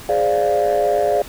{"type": "chord", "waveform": "sine", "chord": "D half-diminished seventh", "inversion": "second", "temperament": "equal", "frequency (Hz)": [415.3, 523.3, 587.3, 698.5], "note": ["Ab4", "C5", "D5", "F5"], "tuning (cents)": [0, 0, 0, 0], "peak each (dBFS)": [-19, -22, -17, -18], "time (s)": [0.09, 1.22], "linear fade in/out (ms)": 2, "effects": ["tanh soft clip ceiling -9 dBFS", "pink hiss -37 dBFS RMS until 1.28 s"]}